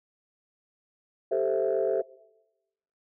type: chord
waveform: sine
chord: A minor seventh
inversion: third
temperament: equal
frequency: 392 / 440 / 523.3 / 659.3 Hz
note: G4 / A4 / C5 / E5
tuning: 0 / 0 / 0 / 0 cents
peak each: -28 dBFS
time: 1.31-2.02 s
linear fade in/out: 10 ms
effects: noise-tail reverb RT60 1.0 s tail -22 dB re dry + tanh soft clip ceiling -16 dBFS